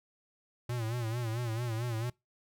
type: tone with vibrato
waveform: square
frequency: 116.54 Hz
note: A#2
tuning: in tune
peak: -33 dBFS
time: 0.69-2.1 s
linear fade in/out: 5 ms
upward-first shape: sine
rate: 4.5 Hz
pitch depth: 100 cents each way
effects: noise-tail reverb RT60 0.2 s tail -23 dB re dry